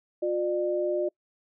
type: tone pair together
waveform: sine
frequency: 356.8 / 600 Hz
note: F4 / D5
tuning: +37 / +37 cents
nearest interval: major sixth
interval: 900 cents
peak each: -27 dBFS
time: 0.22-1.09 s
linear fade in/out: 10 ms
effects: noise-tail reverb RT60 0.1 s tail -26 dB re dry